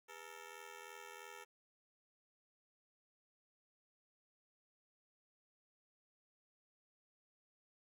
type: ring-modulated tone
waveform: 10% pulse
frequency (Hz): 448.3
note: A4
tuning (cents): +32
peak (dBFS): -40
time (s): 0.08-1.45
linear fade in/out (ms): 20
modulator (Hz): 41.5
effects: none